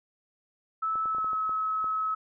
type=tone with pitch glide; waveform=sine; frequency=1307 to 1287.5 Hz; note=E6 to E6; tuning=-15 to -41 cents; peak=-26 dBFS; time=0.82-2.15 s; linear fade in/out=10 ms; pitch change=-26 cents; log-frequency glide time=1.07-1.3 s
type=clicks; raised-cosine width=1 ms; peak=-30 dBFS; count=8; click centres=0.956 / 1.057 / 1.148 / 1.184 / 1.245 / 1.332 / 1.494 / 1.843 s
effects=none